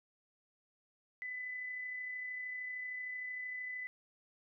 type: tone with amplitude modulation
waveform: sine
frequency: 2003 Hz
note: B6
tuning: 24 cents sharp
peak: -38 dBFS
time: 1.22-3.87 s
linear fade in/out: 0 ms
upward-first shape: sine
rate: 33.1 Hz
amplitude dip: 30%
effects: none